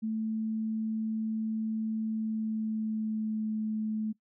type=tone with pitch glide; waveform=sine; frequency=220 to 216.7 Hz; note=A3 to A3; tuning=0 to -26 cents; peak=-29 dBFS; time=0.02-4.13 s; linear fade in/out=20 ms; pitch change=-26 cents; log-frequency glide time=2.05-3.51 s; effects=noise-tail reverb RT60 0.1 s tail -20 dB re dry